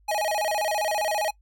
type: tone with vibrato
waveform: square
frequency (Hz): 727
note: F#5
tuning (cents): -31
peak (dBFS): -24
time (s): 0.08-1.31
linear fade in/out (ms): 10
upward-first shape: square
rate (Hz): 15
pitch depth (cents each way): 240
effects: noise-tail reverb RT60 0.1 s tail -22 dB re dry + added 50 Hz sine -56 dBFS peak until 1.41 s